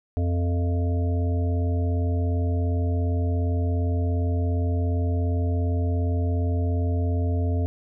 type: harmonic tone with a mistuned harmonic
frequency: 87.31 Hz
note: F2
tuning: in tune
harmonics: 1 / 3 / 5 / 7 / 8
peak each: -21 / -31 / -35 / -38 / -39 dBFS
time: 0.17-7.66 s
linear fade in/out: 0 ms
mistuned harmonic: 8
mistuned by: -25 cents
effects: none